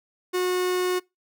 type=tone; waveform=45% pulse; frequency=363.9 Hz; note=F#4; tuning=29 cents flat; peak=-22 dBFS; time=0.33-1 s; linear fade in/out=20 ms; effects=noise-tail reverb RT60 0.2 s tail -23 dB re dry